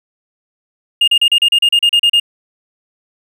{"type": "tone bursts", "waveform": "triangle", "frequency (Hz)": 2834, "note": "F7", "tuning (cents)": 25, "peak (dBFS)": -5, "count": 12, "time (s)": [1.01, 2.199], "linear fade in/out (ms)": 5, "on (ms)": 67, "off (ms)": 35, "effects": ["tanh soft clip ceiling -1 dBFS"]}